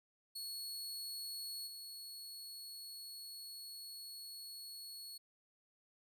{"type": "tone with level steps", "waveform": "sawtooth", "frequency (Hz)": 4362, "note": "C#8", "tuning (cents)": -29, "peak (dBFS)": [-40, -45], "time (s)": [0.35, 5.18], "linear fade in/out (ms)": 10, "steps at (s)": 1.66, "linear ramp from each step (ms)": 20, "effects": []}